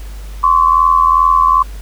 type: tone pair together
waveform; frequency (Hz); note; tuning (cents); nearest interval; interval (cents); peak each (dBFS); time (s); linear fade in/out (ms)
sine; 1046.5 / 1129; C6 / C#6; 0 / +31; minor second; 131; -10; 0.43-1.63; 10
effects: added 50 Hz sine -25 dBFS peak until 1.81 s + pink hiss -40 dBFS RMS until 1.81 s